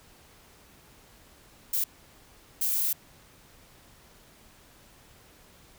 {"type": "noise bursts at uneven times", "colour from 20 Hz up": "violet", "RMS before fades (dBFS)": -27, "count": 2, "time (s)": [[1.73, 1.84], [2.61, 2.93]], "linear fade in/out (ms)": 5, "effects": ["pink hiss -56 dBFS RMS until 5.78 s"]}